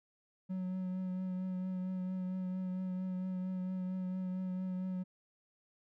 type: tone with vibrato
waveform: triangle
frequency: 185 Hz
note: F#3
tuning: in tune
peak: -33 dBFS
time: 0.49-5.04 s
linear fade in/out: 20 ms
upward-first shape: triangle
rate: 4.4 Hz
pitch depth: 23 cents each way
effects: none